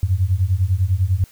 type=beating tone pair; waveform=sine; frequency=88.4 / 98.4 Hz; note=F2 / G2; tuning=+22 / +7 cents; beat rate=10 Hz; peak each=-18 dBFS; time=0.03-1.24 s; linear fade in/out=0 ms; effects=white hiss -50 dBFS RMS until 1.31 s